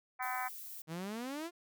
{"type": "harmonic tone", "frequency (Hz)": 253.4, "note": "B3", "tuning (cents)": 45, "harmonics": [3, 4, 5, 6, 7, 8, 9], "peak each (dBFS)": [-39, -41, -43, -45, -46, -47, -48], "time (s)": [0.19, 0.49], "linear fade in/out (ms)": 20}
{"type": "noise", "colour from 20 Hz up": "violet", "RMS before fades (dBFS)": -47, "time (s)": [0.22, 0.82], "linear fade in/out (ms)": 5}
{"type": "exponential sweep", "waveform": "sawtooth", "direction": "up", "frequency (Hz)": [154.2, 355.4], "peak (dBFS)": -35, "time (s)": [0.87, 1.51], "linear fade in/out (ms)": 50}
{"effects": []}